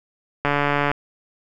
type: click train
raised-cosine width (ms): 0.5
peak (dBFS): -5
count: 68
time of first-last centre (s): 0.45-0.915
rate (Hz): 144
effects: none